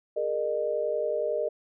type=chord; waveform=sine; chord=Ab suspended second; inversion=none; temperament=equal with one note detuned; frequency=415.3 / 466.2 / 609.4 Hz; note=Ab4 / Bb4 / Eb5; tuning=0 / 0 / -36 cents; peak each=-33 / -30 / -28 dBFS; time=0.16-1.49 s; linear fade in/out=10 ms; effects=none